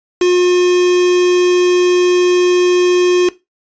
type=tone with quantisation; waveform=triangle; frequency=358.6 Hz; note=F4; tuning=46 cents sharp; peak=-6 dBFS; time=0.21-3.29 s; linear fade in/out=5 ms; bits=3; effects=noise-tail reverb RT60 0.2 s tail -17 dB re dry + resampled to 16000 Hz